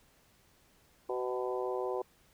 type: harmonic tone with a mistuned harmonic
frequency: 125.5 Hz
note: B2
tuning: 28 cents sharp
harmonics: 3 / 4 / 5 / 6 / 7 / 8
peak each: -35 / -37 / -42 / -42 / -45 / -43 dBFS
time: 1.09-2.02 s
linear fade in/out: 5 ms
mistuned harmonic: 5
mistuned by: -16 cents
effects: pink hiss -66 dBFS RMS until 2.33 s